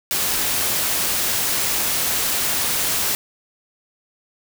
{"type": "noise", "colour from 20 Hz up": "white", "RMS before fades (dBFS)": -21, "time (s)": [0.11, 3.15], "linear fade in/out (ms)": 0, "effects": []}